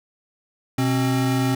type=tone pair together; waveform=square; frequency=125.8 / 266.4 Hz; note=B2 / C4; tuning=+32 / +31 cents; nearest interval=octave + minor second; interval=1299 cents; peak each=-22 dBFS; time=0.78-1.55 s; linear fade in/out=5 ms; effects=none